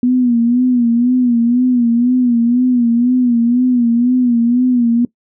sine tone with vibrato, 242.7 Hz, B3, 30 cents flat, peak -9 dBFS, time 0.03-5.05 s, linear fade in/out 2 ms, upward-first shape sine, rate 2 Hz, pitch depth 77 cents each way, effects noise-tail reverb RT60 0.1 s tail -20 dB re dry

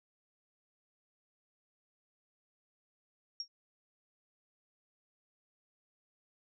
sine tone with exponential decay, 5570 Hz, F8, 5 cents flat, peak -32 dBFS, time 3.4-3.48 s, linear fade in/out 2 ms, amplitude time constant 17 ms, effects none

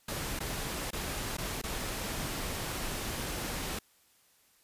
pink noise with dropouts, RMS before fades -36 dBFS, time 0.08-3.79 s, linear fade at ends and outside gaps 5 ms, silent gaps 0.392-0.403 / 0.907-0.93 / 1.37-1.382 / 1.616-1.636 s, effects white hiss -66 dBFS RMS until 4.63 s + resampled to 32000 Hz

